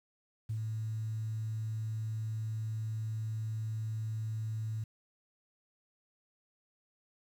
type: tone with ADSR envelope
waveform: sine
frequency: 110 Hz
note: A2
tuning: in tune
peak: -31 dBFS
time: 0.49-4.84 s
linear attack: 11 ms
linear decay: 72 ms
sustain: -2 dB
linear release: 5 ms
effects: tanh soft clip ceiling -27 dBFS + 10-bit